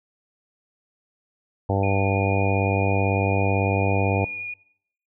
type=harmonic tone; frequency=98 Hz; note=G2; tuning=in tune; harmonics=1 / 2 / 3 / 4 / 5 / 6 / 7 / 8 / 9; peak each=-22 / -30 / -29 / -31 / -28 / -31 / -30 / -31 / -32 dBFS; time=1.69-4.25 s; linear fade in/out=5 ms
type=tone with vibrato; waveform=sine; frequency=2440 Hz; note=D#7; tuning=34 cents flat; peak=-29 dBFS; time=1.83-4.54 s; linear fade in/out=5 ms; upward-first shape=sine; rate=12 Hz; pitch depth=10 cents each way
effects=noise-tail reverb RT60 0.7 s tail -21 dB re dry

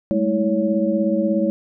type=tone cluster; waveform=sine; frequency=201.1 / 217.7 / 325.8 / 559 Hz; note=G3 / A3 / E4 / C#5; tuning=+44 / -18 / -20 / +14 cents; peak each=-22 dBFS; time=0.11-1.5 s; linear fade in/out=0 ms; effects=none

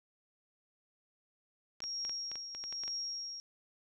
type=clicks; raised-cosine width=0.2 ms; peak=-29 dBFS; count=11; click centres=1.804 / 1.839 / 2.05 / 2.095 / 2.316 / 2.356 / 2.549 / 2.639 / 2.726 / 2.836 / 2.879 s
type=tone with tremolo; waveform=sine; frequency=5588 Hz; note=F8; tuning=in tune; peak=-35 dBFS; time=1.82-3.4 s; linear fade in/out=0 ms; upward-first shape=triangle; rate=1.1 Hz; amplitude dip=60%
effects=none

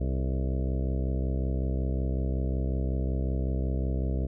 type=harmonic tone with a mistuned harmonic; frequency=65.41 Hz; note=C2; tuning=in tune; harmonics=1 / 2 / 3 / 4 / 5 / 6 / 7 / 8 / 9 / 10; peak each=-27 / -33 / -37 / -39 / -41 / -43 / -44 / -45 / -46 / -47 dBFS; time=0-4.27 s; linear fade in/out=10 ms; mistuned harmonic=6; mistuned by=+54 cents; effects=none

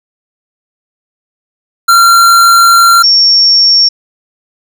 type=tone pair in turn; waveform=square / sine; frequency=1373 / 5492 Hz; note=F6 / F8; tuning=-30 / -30 cents; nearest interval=2 octaves; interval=2400 cents; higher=second; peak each=-3 dBFS; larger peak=neither; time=1.88-3.03 / 3.03-3.89 s; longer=first; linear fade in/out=10 ms; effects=none

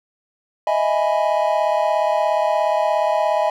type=chord; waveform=triangle; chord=E major seventh; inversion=third; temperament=equal; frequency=622.3 / 659.3 / 830.6 / 987.8 Hz; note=D#5 / E5 / G#5 / B5; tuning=0 / 0 / 0 / 0 cents; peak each=-18 / -20 / -19 / -23 dBFS; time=0.67-3.5 s; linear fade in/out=2 ms; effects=none

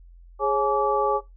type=tone cluster; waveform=sine; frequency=413.9 / 547 / 847 / 1157 Hz; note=G#4 / C#5 / G#5 / D6; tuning=-6 / -23 / +34 / -26 cents; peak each=-25 dBFS; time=0.39-1.21 s; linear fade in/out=50 ms; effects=noise-tail reverb RT60 0.2 s tail -20 dB re dry + added 43 Hz sine -45 dBFS peak until 1.36 s

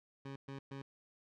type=tone bursts; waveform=20% pulse; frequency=137.1 Hz; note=C#3; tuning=19 cents flat; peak=-39 dBFS; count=3; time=0.25-0.82 s; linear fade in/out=5 ms; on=110 ms; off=120 ms; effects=low-pass 4000 Hz 12 dB/octave

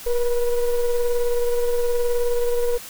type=ring-modulated tone; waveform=triangle; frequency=244.5 Hz; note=B3; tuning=17 cents flat; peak=-12 dBFS; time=0.06-2.78 s; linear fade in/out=10 ms; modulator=235 Hz; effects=white hiss -38 dBFS RMS until 2.89 s

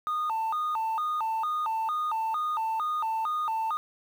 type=tone with vibrato; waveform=sine; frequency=1046.5 Hz; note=C6; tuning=in tune; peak=-24 dBFS; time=0.07-3.77 s; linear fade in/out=0 ms; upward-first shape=square; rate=2.2 Hz; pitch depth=280 cents each way; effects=tanh soft clip ceiling -25 dBFS + 9-bit

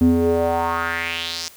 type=tone with band-pass filter sweep; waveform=square; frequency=83.7 Hz; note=E2; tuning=27 cents sharp; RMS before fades=-20 dBFS; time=0.01-1.48 s; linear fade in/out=0 ms; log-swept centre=230 to 5700 Hz; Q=3.4; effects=white hiss -46 dBFS RMS until 1.56 s

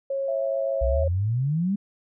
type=tone; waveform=sine; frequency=546 Hz; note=C#5; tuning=26 cents flat; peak=-24 dBFS; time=0.1-1.08 s; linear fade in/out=5 ms
type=tone with vibrato; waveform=sine; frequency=659.3 Hz; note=E5; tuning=in tune; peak=-28 dBFS; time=0.28-1.04 s; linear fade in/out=5 ms; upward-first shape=sine; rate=7.8 Hz; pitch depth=16 cents each way
type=exponential sweep; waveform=sine; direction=up; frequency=58.27 to 207.7 Hz; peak=-21 dBFS; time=0.81-1.76 s; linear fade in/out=10 ms
effects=none

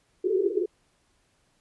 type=band-pass noise; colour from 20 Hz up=pink; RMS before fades=-25 dBFS; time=0.24-0.66 s; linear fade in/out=10 ms; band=360 to 420 Hz; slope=96 dB/octave; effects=pink hiss -68 dBFS RMS until 1.6 s + resampled to 24000 Hz

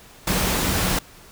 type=tone in noise; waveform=sine; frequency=185 Hz; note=F#3; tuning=in tune; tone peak=-30 dBFS; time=0.27-0.99 s; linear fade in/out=5 ms; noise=pink; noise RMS=-22 dBFS; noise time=0.27-0.99 s; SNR=-11 dB; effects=pink hiss -47 dBFS RMS until 1.31 s

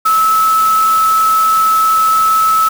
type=tone in noise; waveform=sine; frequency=1302 Hz; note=E6; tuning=22 cents flat; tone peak=-8 dBFS; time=0.05-2.69 s; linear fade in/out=10 ms; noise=white; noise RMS=-24 dBFS; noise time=0.05-2.69 s; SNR=+13 dB; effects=none

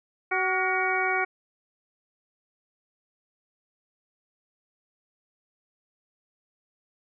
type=harmonic tone with a mistuned harmonic; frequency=375.6 Hz; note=F#4; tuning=26 cents sharp; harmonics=1 / 2 / 3 / 4 / 5 / 6; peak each=-31 / -29 / -33 / -29 / -33 / -28 dBFS; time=0.31-1.25 s; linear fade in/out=10 ms; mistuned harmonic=4; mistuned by=-67 cents; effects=none

